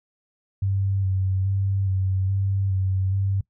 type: tone with vibrato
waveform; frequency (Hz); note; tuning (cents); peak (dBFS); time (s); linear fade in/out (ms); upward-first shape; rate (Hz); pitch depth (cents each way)
sine; 96.3; G2; -30; -20; 0.62-3.41; 5; square; 1.2; 24
effects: noise-tail reverb RT60 0.1 s tail -21 dB re dry